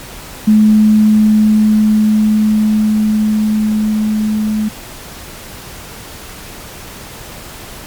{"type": "tone with level ramp", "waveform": "sine", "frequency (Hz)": 214.4, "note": "A3", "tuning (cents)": -45, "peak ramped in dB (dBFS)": [-4, -12], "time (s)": [0.47, 4.69], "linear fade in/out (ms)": 10, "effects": ["pink hiss -31 dBFS RMS until 7.86 s", "MP3 96 kbps"]}